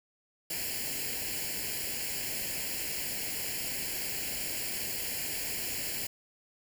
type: noise with comb filter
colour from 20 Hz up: white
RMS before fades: -35 dBFS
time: 0.5-6.07 s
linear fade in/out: 5 ms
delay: 0.41 ms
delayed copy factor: +0.8
effects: none